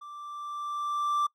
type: tone with level ramp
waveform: triangle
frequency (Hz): 1174.7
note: D6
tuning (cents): 0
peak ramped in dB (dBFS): -40 to -21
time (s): 0.01-1.27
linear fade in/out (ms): 10
effects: noise-tail reverb RT60 0.1 s tail -23 dB re dry